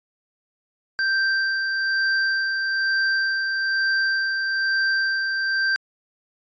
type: tone with tremolo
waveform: square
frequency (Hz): 1568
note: G6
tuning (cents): 0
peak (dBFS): -19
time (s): 0.99-5.76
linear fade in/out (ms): 0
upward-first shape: sine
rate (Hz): 1.1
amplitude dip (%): 35
effects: resampled to 16000 Hz